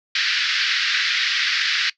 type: band-pass noise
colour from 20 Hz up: pink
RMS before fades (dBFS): -21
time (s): 0.15-1.9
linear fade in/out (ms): 5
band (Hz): 1500 to 5200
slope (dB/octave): 48
effects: noise-tail reverb RT60 0.1 s tail -19 dB re dry